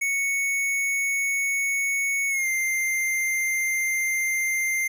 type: tone with pitch glide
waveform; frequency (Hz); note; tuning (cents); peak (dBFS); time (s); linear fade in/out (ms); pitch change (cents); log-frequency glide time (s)
square; 2217 to 2095; C#7 to C7; 0 to +2; -23; 0.01-4.88; 10; -98; 2.29-2.47
effects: none